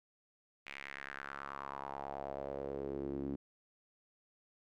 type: tone with band-pass filter sweep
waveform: sawtooth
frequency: 69.3 Hz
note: C#2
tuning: in tune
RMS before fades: -43 dBFS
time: 0.66-3.36 s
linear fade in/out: 10 ms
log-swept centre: 2400 to 280 Hz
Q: 3.6
effects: none